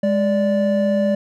triangle tone pair together, 206.3 / 583.5 Hz, G#3 / D5, -11 / -11 cents, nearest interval octave + tritone, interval 1800 cents, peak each -16 dBFS, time 0.03-1.15 s, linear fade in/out 5 ms, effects none

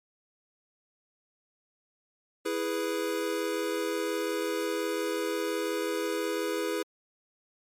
square chord, E major, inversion none, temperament equal, 329.6 / 415.3 / 493.9 Hz, E4 / G#4 / B4, 0 / 0 / 0 cents, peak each -34 / -33 / -34 dBFS, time 2.45-6.83 s, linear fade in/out 10 ms, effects MP3 64 kbps

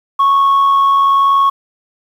sine tone with amplitude modulation, 1104 Hz, C#6, 7 cents flat, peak -4 dBFS, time 0.19-1.5 s, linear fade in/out 10 ms, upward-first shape sine, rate 80.9 Hz, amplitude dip 35%, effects tanh soft clip ceiling -6 dBFS + 7-bit

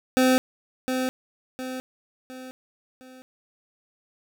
25% pulse tone with echo, 257.4 Hz, C4, 28 cents flat, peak -13 dBFS, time 0.17-0.38 s, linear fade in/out 0 ms, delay 710 ms, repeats 4, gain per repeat -7 dB, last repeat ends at 3.22 s, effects none

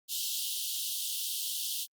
pink high-pass noise, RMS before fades -34 dBFS, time 0.08-1.87 s, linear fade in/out 50 ms, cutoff 2900 Hz, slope 96 dB/octave, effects Opus 48 kbps

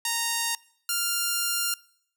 5% pulse tone pair in turn, 928 / 1397 Hz, A#5 / F6, -8 / 0 cents, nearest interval perfect fifth, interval 708 cents, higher second, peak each -13 dBFS, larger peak neither, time 0.05-0.55 / 0.89-1.74 s, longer second, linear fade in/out 2 ms, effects noise-tail reverb RT60 0.7 s tail -23 dB re dry

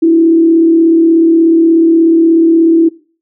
sine tone with frequency modulation, 329.6 Hz, E4, in tune, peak -4 dBFS, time 0.02-2.89 s, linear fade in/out 10 ms, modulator 36.6 Hz, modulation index 0.39, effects noise-tail reverb RT60 0.4 s tail -22 dB re dry

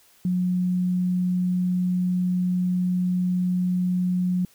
sine tone, 180.9 Hz, F#3, 39 cents flat, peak -20 dBFS, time 0.25-4.45 s, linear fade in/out 2 ms, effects white hiss -57 dBFS RMS until 4.54 s

